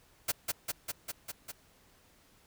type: noise with echo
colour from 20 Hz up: white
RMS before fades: -30 dBFS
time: 0.28-0.32 s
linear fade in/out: 10 ms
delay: 200 ms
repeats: 6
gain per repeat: -2 dB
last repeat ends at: 1.52 s
effects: pink hiss -64 dBFS RMS until 2.46 s